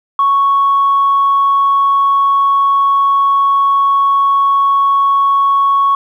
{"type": "tone", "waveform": "sine", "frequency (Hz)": 1108.7, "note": "C#6", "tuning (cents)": 0, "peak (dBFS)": -7, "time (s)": [0.19, 5.95], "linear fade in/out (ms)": 2, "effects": ["tanh soft clip ceiling -4 dBFS", "8-bit"]}